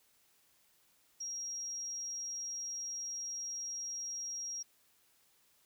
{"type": "tone", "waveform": "sine", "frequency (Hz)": 5630, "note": "F8", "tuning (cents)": 13, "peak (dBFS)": -38, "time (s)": [1.2, 4.63], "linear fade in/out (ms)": 10, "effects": ["white hiss -70 dBFS RMS until 5.65 s"]}